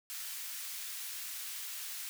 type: high-pass noise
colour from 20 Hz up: white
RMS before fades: -42 dBFS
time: 0.1-2.09 s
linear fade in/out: 0 ms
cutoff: 1600 Hz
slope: 12 dB/octave
effects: none